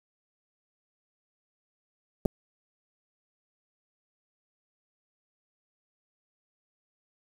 clicks, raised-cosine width 2 ms, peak -18 / -11 dBFS, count 2, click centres 2.253 / 2.258 s, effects 7-bit

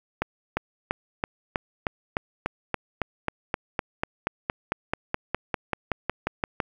accelerating click train, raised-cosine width 0.5 ms, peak -9 dBFS, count 27, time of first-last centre 0.22-6.602 s, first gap 350 ms, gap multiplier 0.97, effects 8-bit

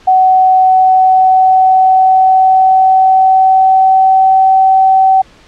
sine tone with pitch glide, 750 to 764 Hz, F#5 to G5, +23 to -45 cents, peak -4 dBFS, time 0.07-5.22 s, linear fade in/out 10 ms, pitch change +32 cents, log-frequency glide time 0.53-4.58 s, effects pink hiss -42 dBFS RMS until 5.47 s + low-pass 5000 Hz 12 dB/octave

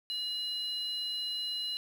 sine tone pair together, 2892 / 4038 Hz, F#7 / B7, -40 / +38 cents, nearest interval tritone, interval 578 cents, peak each -36 / -33 dBFS, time 0.1-1.77 s, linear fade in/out 0 ms, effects tanh soft clip ceiling -28 dBFS + 9-bit

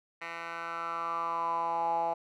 10% pulse tone with band-pass filter sweep, 167.6 Hz, E3, 29 cents sharp, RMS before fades -33 dBFS, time 0.21-2.14 s, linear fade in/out 10 ms, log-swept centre 1800 to 760 Hz, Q 6.6, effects none

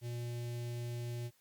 square tone with notch filter, 119.7 Hz, A#2, 46 cents sharp, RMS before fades -40 dBFS, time 0.01-1.31 s, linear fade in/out 50 ms, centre 1200 Hz, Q 0.69, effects white hiss -71 dBFS RMS until 1.4 s + Opus 48 kbps

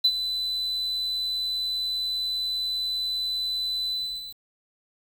sine tone with ADSR envelope, 4005 Hz, B7, 23 cents sharp, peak -13 dBFS, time 0.04-4.39 s, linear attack 11 ms, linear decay 56 ms, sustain -12 dB, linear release 460 ms, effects tanh soft clip ceiling -13 dBFS + 7-bit

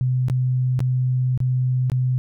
sine tone with dropouts, 127.4 Hz, C3, 46 cents flat, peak -17 dBFS, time 0.01-2.18 s, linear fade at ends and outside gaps 0 ms, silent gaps 0.284-0.299 / 0.792-0.804 / 1.376-1.403 / 1.899-1.918 s, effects none

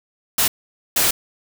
white noise bursts at uneven times, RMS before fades -17 dBFS, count 2, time 0.38-0.48 / 0.96-1.11 s, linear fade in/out 5 ms, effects none

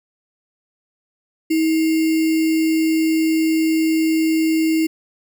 sine tone with sample-and-hold, 320 Hz, D#4, 49 cents sharp, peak -14 dBFS, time 1.5-4.87 s, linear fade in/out 10 ms, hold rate 2450 Hz, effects none

